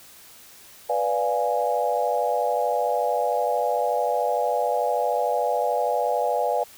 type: chord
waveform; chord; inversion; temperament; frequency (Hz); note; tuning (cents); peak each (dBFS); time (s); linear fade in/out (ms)
sine; B diminished seventh; none; equal; 493.9 / 587.3 / 698.5 / 830.6; B4 / D5 / F5 / Ab5; 0 / 0 / 0 / 0; -26; 0.89-6.64; 10
effects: white hiss -48 dBFS RMS until 6.77 s